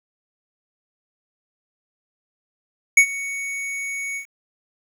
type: tone with ADSR envelope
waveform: square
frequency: 2228 Hz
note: C#7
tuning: 8 cents sharp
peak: -7 dBFS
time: 2.97-4.26 s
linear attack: 5 ms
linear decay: 79 ms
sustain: -19 dB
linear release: 99 ms
effects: low-pass 11000 Hz 12 dB/octave + 8-bit